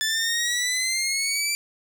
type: exponential sweep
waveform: 15% pulse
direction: up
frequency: 1743 to 2349 Hz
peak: -16 dBFS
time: 0.01-1.55 s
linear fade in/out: 0 ms
effects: none